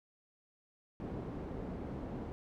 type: low-pass noise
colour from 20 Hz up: white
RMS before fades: -42 dBFS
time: 1-2.32 s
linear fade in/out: 0 ms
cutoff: 350 Hz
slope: 12 dB/octave
effects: none